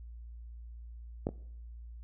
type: clicks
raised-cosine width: 2 ms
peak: -17 / -24 dBFS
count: 2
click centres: 1.269 / 1.29 s
effects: noise-tail reverb RT60 0.7 s tail -21 dB re dry + added 58 Hz sine -44 dBFS peak until 2.03 s